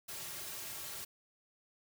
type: noise with comb filter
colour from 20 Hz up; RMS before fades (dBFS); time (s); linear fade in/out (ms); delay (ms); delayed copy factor
white; -44; 0.08-1.05; 10; 4; -0.65
effects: none